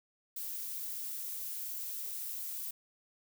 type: noise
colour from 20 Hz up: violet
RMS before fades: -40 dBFS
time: 0.36-2.71 s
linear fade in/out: 5 ms
effects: none